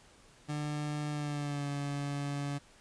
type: tone with pitch glide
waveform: 30% pulse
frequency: 148.8 to 142.57 Hz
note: D3 to C#3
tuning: +23 to +49 cents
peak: -31 dBFS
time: 0.48-2.59 s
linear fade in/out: 20 ms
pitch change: -74 cents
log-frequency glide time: 1.11-1.67 s
effects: pink hiss -60 dBFS RMS until 2.8 s + resampled to 22050 Hz